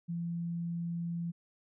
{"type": "tone", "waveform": "sine", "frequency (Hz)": 170, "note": "F3", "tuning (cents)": -46, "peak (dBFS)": -33, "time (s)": [0.08, 1.32], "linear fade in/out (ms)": 20, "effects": []}